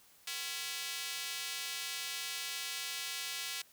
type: tone with high-pass filter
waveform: square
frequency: 152.4 Hz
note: D#3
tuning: 36 cents flat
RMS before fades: -40 dBFS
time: 0.27-3.62 s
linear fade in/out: 5 ms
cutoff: 2900 Hz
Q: 1
effects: white hiss -63 dBFS RMS until 3.72 s